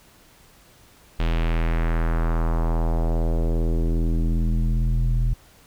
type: tone with low-pass filter sweep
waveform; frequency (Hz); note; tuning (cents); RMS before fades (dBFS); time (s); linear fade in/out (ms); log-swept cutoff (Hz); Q
square; 41.23; E1; +1; -21; 1.19-5.34; 10; 3300 to 110; 1.8
effects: pink hiss -53 dBFS RMS until 5.66 s